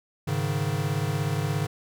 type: chord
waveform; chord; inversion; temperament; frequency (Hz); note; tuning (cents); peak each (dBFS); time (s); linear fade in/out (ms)
square; Ab suspended fourth; none; equal; 103.83 / 138.59 / 155.56; Ab2 / Db3 / Eb3; 0 / 0 / 0; -31 / -29 / -30; 0.27-1.67; 10
effects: none

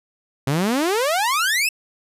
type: exponential sweep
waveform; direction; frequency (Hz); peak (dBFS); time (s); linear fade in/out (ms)
sawtooth; up; 129.2 to 2700; -14; 0.47-1.69; 5
effects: resampled to 32000 Hz

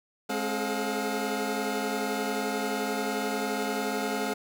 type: tone cluster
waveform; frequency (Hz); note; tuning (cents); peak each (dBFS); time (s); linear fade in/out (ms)
25% pulse; 209.4 / 266.7 / 430.2 / 711; G#3 / C4 / A4 / F5; +15 / +33 / -39 / +31; -30; 0.29-4.34; 10
effects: none

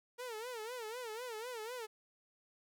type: tone with vibrato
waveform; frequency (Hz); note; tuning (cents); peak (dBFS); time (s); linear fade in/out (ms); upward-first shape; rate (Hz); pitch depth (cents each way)
sawtooth; 466.2; A#4; 0; -38; 0.18-1.87; 20; sine; 4; 150
effects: none

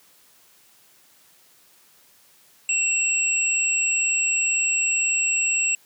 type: tone pair together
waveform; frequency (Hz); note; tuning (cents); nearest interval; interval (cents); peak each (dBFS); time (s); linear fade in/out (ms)
sine; 2711 / 7689; E7 / B8; +48 / -47; octave + tritone; 1805; -22; 2.69-5.75; 2
effects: white hiss -56 dBFS RMS until 5.85 s + high-pass 100 Hz 12 dB/octave

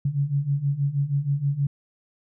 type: beating tone pair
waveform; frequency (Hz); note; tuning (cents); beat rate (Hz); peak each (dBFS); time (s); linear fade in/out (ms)
sine; 137.7 / 144; C#3 / D3; -11 / -34; 6.3; -26 / -23; 0.05-1.67; 5
effects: none

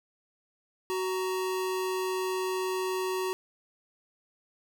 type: tone pair together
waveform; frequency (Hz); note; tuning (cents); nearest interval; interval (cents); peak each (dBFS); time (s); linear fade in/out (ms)
square; 373.7 / 932.3; F#4 / A#5; +17 / 0; octave + major third; 1583; -30 / -37; 0.9-3.33; 0
effects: none

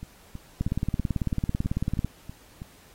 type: two click trains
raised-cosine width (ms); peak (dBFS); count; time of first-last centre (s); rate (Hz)
5; -13 / -24; 27 / 9; 0.61-2.046 / 0.03-2.619; 18.1 / 3.09
effects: pink hiss -55 dBFS RMS until 2.94 s + AAC 48 kbps

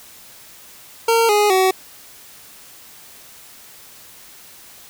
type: tone with pitch steps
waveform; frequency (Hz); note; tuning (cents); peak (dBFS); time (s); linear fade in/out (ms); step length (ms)
25% pulse; 458.3 / 415.4 / 376.6; A#4 / G#4 / F#4; -29 / 0 / +31; -9; 1.08-1.71; 5; 210
effects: white hiss -43 dBFS RMS until 4.89 s

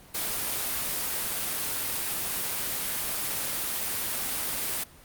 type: noise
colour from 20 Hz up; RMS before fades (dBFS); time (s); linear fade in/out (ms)
white; -30; 0.14-4.84; 10
effects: pink hiss -52 dBFS RMS until 5.04 s + Opus 32 kbps

